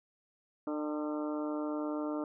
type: harmonic tone with a mistuned harmonic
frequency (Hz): 150.5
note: D3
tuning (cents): +43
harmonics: 2 / 3 / 4 / 5 / 6 / 7 / 8 / 9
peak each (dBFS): -34 / -43 / -40 / -51 / -47 / -51 / -47 / -50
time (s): 0.67-2.24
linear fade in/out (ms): 2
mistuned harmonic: 5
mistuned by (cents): +60
effects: none